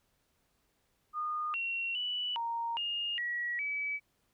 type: tone with pitch steps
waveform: sine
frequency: 1224 / 2735 / 2961 / 929 / 2837 / 1921 / 2290 Hz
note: D#6 / F7 / F#7 / A#5 / F7 / B6 / D7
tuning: -29 / -37 / +1 / -6 / +27 / -48 / -44 cents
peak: -32 dBFS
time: 1.13-4 s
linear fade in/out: 50 ms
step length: 410 ms
effects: pink hiss -75 dBFS RMS until 4.33 s